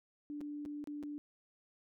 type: tone with dropouts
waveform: sine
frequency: 293.7 Hz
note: D4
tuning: in tune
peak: -40 dBFS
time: 0.3-1.18 s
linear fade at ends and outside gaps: 0 ms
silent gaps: 0.407-0.413 / 0.652-0.659 / 0.841-0.873 / 1.028-1.035 s
effects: none